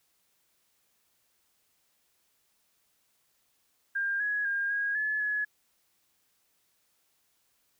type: tone with pitch steps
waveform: sine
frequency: 1602 / 1674 / 1612 / 1640 / 1716 / 1695 Hz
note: G6 / G#6 / G6 / G#6 / A6 / G#6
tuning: +37 / +13 / +48 / -22 / -44 / +35 cents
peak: -27 dBFS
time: 3.95-5.45 s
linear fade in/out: 10 ms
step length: 250 ms
effects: white hiss -72 dBFS RMS until 7.79 s